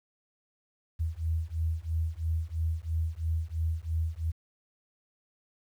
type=beating tone pair; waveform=sine; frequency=79.6 / 82.6 Hz; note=D#2 / E2; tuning=+40 / +4 cents; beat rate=3 Hz; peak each=-31 / -31 dBFS; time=0.99-4.32 s; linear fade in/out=20 ms; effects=10-bit